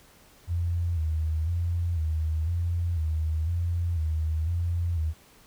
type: tone with vibrato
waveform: sine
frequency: 82.41 Hz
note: E2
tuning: in tune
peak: -24 dBFS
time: 0.47-5.14 s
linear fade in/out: 50 ms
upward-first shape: square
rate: 1 Hz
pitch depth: 74 cents each way
effects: pink hiss -56 dBFS RMS until 5.46 s